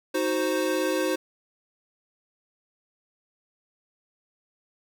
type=chord; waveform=square; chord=C diminished; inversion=first; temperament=equal with one note detuned; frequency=312.6 / 370 / 523.3 Hz; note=Eb4 / Gb4 / C5; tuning=+8 / 0 / 0 cents; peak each=-29 / -29 / -28 dBFS; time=0.14-1.16 s; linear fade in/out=10 ms; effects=none